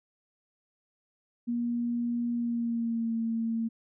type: tone with pitch glide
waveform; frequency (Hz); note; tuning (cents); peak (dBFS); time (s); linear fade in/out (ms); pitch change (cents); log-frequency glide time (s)
sine; 237.9 to 227.4; A#3 to A#3; +35 to -43; -27; 1.47-3.69; 20; -78; 2.33-3.15
effects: none